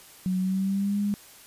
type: tone with pitch glide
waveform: sine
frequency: 185 to 204.1 Hz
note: F#3 to G#3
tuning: 0 to -30 cents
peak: -23 dBFS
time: 0.26-1.14 s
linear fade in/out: 0 ms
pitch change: +170 cents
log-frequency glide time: 0.38-0.99 s
effects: white hiss -50 dBFS RMS until 1.46 s + resampled to 32000 Hz